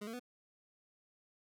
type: tone with pitch steps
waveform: 25% pulse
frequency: 207.7 / 226.5 / 247 Hz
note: G#3 / A#3 / B3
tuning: 0 / -50 / 0 cents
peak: -38 dBFS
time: 0.01-0.196 s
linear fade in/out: 10 ms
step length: 62 ms
effects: none